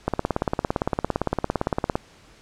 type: click train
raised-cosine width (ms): 1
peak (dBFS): -7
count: 34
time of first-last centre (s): 0.08-1.955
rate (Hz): 17.6
effects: pink hiss -52 dBFS RMS until 2.41 s + low-pass 7000 Hz 12 dB/octave